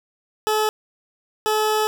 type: tone pair in turn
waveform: 20% pulse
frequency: 430 / 430 Hz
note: A4 / A4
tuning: -40 / -40 cents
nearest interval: unison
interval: 0 cents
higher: neither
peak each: -13 dBFS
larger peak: neither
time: 0.47-0.69 / 1.46-1.87 s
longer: second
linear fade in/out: 0 ms
effects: none